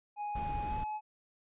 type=tone with pitch glide; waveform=triangle; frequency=830.6 to 852 Hz; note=G#5 to G#5; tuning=0 to +44 cents; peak=-33 dBFS; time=0.16-1.01 s; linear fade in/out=50 ms; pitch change=+44 cents; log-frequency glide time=0.64-0.76 s
type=noise; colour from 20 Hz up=brown; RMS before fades=-39 dBFS; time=0.35-0.84 s; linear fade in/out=5 ms
effects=resampled to 8000 Hz